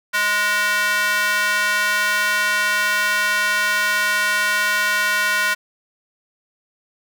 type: tone with high-pass filter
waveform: square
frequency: 207.7 Hz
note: G#3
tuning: in tune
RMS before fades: -19 dBFS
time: 0.13-5.55 s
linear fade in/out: 20 ms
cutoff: 1500 Hz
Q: 2.7
effects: none